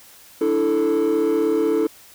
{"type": "chord", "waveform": "triangle", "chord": "D suspended second", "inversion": "none", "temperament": "equal", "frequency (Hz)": [293.7, 329.6, 440], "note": ["D4", "E4", "A4"], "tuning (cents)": [0, 0, 0], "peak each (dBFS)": [-21, -18, -16], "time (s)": [0.41, 1.87], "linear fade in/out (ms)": 5, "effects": ["tanh soft clip ceiling -11 dBFS", "white hiss -47 dBFS RMS until 2.14 s"]}